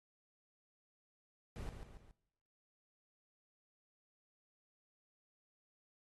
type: noise with echo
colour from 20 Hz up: brown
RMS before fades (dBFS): -44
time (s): 1.56-1.69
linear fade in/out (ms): 0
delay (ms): 140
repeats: 3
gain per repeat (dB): -6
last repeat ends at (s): 2.11
effects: noise-tail reverb RT60 0.9 s tail -21 dB re dry + AAC 32 kbps